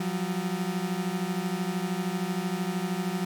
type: beating tone pair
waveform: 35% pulse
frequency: 176.1 / 189.1 Hz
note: F3 / F#3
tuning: +15 / +38 cents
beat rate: 13 Hz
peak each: -29 dBFS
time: 0-3.25 s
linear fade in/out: 5 ms
effects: none